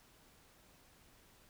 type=silence; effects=pink hiss -65 dBFS RMS until 1.49 s